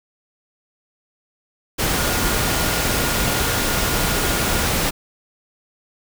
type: tone in noise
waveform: sine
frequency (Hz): 1427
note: F6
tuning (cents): +37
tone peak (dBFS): -30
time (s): 1.96-4.66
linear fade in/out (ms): 20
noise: pink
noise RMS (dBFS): -20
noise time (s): 1.78-4.91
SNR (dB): -13
effects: none